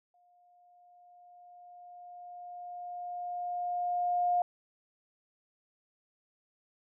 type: tone with exponential growth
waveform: sine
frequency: 710 Hz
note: F5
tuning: 28 cents sharp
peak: -24 dBFS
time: 0.14-4.42 s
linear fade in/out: 2 ms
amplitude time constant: 930 ms
effects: none